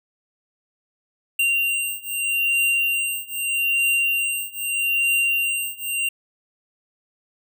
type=beating tone pair; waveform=square; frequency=2771 / 2771.8 Hz; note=F7 / F7; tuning=-14 / -14 cents; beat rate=0.8 Hz; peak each=-24 / -23 dBFS; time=1.39-6.09 s; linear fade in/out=5 ms; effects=none